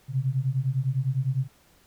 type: beating tone pair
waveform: sine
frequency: 127.1 / 137 Hz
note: C3 / C#3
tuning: -50 / -20 cents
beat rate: 9.9 Hz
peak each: -26 dBFS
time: 0.08-1.48 s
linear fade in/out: 50 ms
effects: pink hiss -60 dBFS RMS until 1.86 s